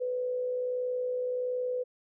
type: tone with amplitude modulation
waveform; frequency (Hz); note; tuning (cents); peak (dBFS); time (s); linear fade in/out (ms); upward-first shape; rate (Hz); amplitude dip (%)
sine; 499.9; B4; +21; -27; 0-1.84; 20; sine; 61.4; 35
effects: none